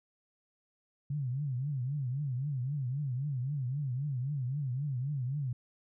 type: tone with vibrato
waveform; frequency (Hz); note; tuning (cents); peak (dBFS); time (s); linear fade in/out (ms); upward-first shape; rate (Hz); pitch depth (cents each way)
sine; 135; C#3; -45; -31; 1.1-5.53; 5; triangle; 3.8; 210
effects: none